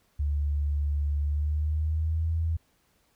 sine tone with pitch glide, 72.7 to 81.6 Hz, D2 to E2, -17 to -17 cents, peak -24 dBFS, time 0.19-2.57 s, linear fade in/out 10 ms, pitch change +200 cents, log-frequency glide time 1.22-2.31 s, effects pink hiss -68 dBFS RMS until 3.15 s

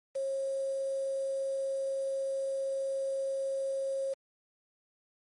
sine tone with quantisation, 541 Hz, C#5, 42 cents flat, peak -30 dBFS, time 0.15-4.14 s, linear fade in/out 10 ms, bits 8, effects MP3 48 kbps

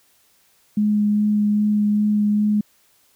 sine tone with vibrato, 209.1 Hz, G#3, 12 cents sharp, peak -15 dBFS, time 0.77-2.61 s, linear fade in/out 5 ms, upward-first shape sine, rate 2.5 Hz, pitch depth 10 cents each way, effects white hiss -59 dBFS RMS until 3.15 s

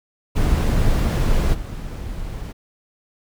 brown noise with level steps, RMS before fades -17 / -29 dBFS, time 0.35-2.53 s, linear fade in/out 20 ms, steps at 1.53 s, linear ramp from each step 20 ms, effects none

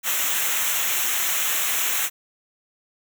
white noise with comb filter, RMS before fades -23 dBFS, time 0.03-2.1 s, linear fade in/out 50 ms, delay 0.21 ms, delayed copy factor -0.8, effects none

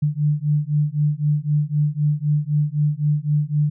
sine beating tone pair, 146.83 / 150.73 Hz, D3 / D3, 0 / +45 cents, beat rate 3.9 Hz, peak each -20 dBFS, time 0.02-3.7 s, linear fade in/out 10 ms, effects none

